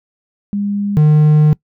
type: tone pair in turn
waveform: sine / triangle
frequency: 202.7 / 151.85 Hz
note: G#3 / D#3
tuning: -42 / -42 cents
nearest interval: perfect fourth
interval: 500 cents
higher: first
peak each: -15 / -4 dBFS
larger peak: second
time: 0.53-0.97 / 0.97-1.53 s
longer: second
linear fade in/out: 0 ms
effects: noise-tail reverb RT60 0.1 s tail -23 dB re dry